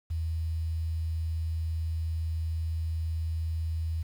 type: tone with quantisation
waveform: sine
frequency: 81.1 Hz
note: E2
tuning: 28 cents flat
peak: -28 dBFS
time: 0.1-4.03 s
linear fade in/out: 10 ms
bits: 9
effects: none